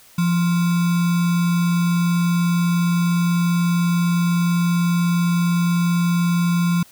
sine tone with sample-and-hold, 172.9 Hz, F3, 17 cents flat, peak -15 dBFS, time 0.18-6.83 s, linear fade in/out 5 ms, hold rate 1225 Hz, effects white hiss -49 dBFS RMS until 6.91 s

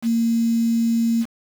sine tone with quantisation, 230.1 Hz, A#3, 22 cents flat, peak -16 dBFS, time 0.02-1.26 s, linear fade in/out 50 ms, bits 6, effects none

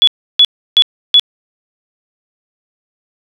sine tone bursts, 3400 Hz, G#7, 40 cents sharp, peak -3 dBFS, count 4, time 0.02-1.196 s, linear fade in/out 0 ms, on 54 ms, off 320 ms, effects none

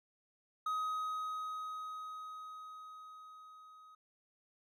triangle tone with level ramp, 1260 Hz, D#6, 21 cents sharp, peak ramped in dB -31 to -54 dBFS, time 0.66-3.95 s, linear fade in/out 5 ms, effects none

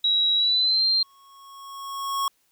sine tone with pitch glide, 3868 to 4170 Hz, B7 to C8, -37 to -7 cents, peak -18 dBFS, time 0.04-1.03 s, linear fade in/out 5 ms, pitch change +130 cents, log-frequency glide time 0.36-0.84 s
square tone with exponential growth, 1100 Hz, C#6, 14 cents flat, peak -22 dBFS, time 0.85-2.28 s, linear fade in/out 2 ms, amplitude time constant 310 ms
effects white hiss -67 dBFS RMS until 2.51 s

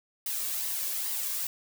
blue noise with flanger, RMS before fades -32 dBFS, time 0.26-1.47 s, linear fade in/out 2 ms, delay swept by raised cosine 1 to 1.83 ms, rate 2.4 Hz, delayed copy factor +0.5, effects none

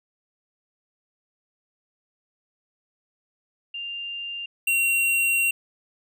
sine / square tone pair in turn, 2794 / 2746 Hz, F7 / F7, 0 / -30 cents, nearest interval unison, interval 30 cents, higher first, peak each -30 / -20 dBFS, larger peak second, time 3.74-4.46 / 4.67-5.51 s, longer second, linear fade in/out 5 ms, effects none

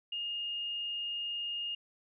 sine tone, 2839 Hz, F7, 28 cents sharp, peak -34 dBFS, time 0.12-1.75 s, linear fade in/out 5 ms, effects none

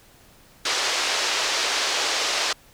white band-pass noise, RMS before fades -24 dBFS, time 0.65-2.53 s, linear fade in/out 5 ms, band 370 to 5900 Hz, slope 24 dB/octave, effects pink hiss -53 dBFS RMS until 2.73 s

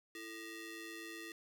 sawtooth ring-modulated tone, 776 Hz, G5, 18 cents flat, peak -39 dBFS, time 0.15-1.32 s, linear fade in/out 2 ms, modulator 1110 Hz, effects none

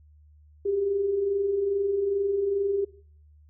sine tone pair together, 377 / 399.4 Hz, F#4 / G4, +32 / +32 cents, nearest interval minor second, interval 100 cents, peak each -34 / -23 dBFS, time 0.65-2.85 s, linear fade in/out 10 ms, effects noise-tail reverb RT60 0.6 s tail -22 dB re dry + added 75 Hz sine -52 dBFS peak until 3.49 s

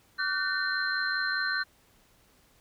sine tone cluster, 1151 / 1444 / 1529 / 1806 / 4138 Hz, D6 / F#6 / G6 / A6 / C8, -35 / -43 / -44 / +45 / -20 cents, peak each -37 / -36 / -29 / -35 / -35 dBFS, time 0.18-1.64 s, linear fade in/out 20 ms, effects pink hiss -63 dBFS RMS until 2.6 s

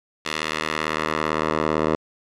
10% pulse tone with band-pass filter sweep, 77.78 Hz, D#2, in tune, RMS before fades -24 dBFS, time 0.25-1.96 s, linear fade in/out 10 ms, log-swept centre 3000 to 660 Hz, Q 0.84, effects resampled to 22050 Hz

